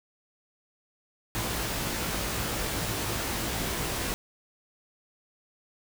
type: noise with comb filter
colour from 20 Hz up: pink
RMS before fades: -31 dBFS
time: 1.35-4.14 s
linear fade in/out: 0 ms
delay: 18 ms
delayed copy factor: +0.65
effects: none